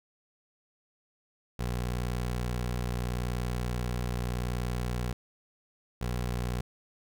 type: tone pair in turn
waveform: 20% pulse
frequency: 60.8 / 60.8 Hz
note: B1 / B1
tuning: -26 / -26 cents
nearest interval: unison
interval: 0 cents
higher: neither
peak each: -25 dBFS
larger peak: neither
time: 1.59-5.13 / 6.01-6.61 s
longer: first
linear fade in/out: 5 ms
effects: none